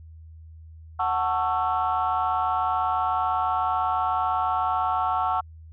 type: chord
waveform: sine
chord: F# minor seventh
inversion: none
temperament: just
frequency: 740 / 888 / 1110 / 1332 Hz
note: F#5 / A5 / C#6 / E6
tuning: 0 / +16 / +2 / +18 cents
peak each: -25 / -27 / -27 / -27 dBFS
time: 0.99-5.41 s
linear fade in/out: 10 ms
effects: tanh soft clip ceiling -14 dBFS + added 80 Hz sine -42 dBFS peak until 5.72 s